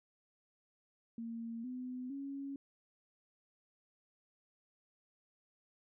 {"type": "tone with pitch steps", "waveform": "sine", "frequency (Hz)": [230, 252.3, 276.7], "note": ["A#3", "B3", "C#4"], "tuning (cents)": [-23, 37, -3], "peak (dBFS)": -40, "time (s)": [1.18, 2.56], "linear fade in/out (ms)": 2, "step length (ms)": 460, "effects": []}